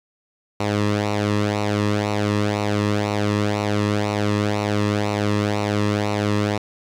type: tone with flanger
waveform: sawtooth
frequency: 103.83 Hz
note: G#2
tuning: in tune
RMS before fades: -21 dBFS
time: 0.6-6.58 s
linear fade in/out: 5 ms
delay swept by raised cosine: 0.6 to 1.36 ms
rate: 2 Hz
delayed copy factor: -0.65
effects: low-pass 6000 Hz 12 dB/octave + 8-bit